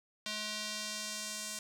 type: tone with band-pass filter sweep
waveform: square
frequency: 212.8 Hz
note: G#3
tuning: 42 cents sharp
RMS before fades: -40 dBFS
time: 0.26-1.59 s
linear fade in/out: 2 ms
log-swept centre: 4200 to 7400 Hz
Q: 1.3
effects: none